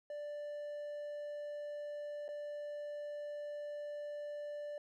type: tone with dropouts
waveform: triangle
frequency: 588 Hz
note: D5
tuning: 2 cents sharp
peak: -39 dBFS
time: 0.1-4.78 s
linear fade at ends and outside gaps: 2 ms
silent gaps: 2.281-2.288 s
effects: none